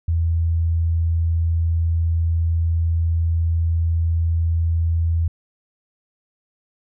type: tone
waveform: sine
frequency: 82.9 Hz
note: E2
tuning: 10 cents sharp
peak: -16 dBFS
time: 0.08-5.28 s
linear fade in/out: 5 ms
effects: none